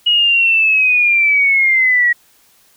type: linear sweep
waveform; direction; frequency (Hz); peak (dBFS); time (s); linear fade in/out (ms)
sine; down; 2904 to 1904; -9; 0.06-2.13; 10
effects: white hiss -52 dBFS RMS until 2.76 s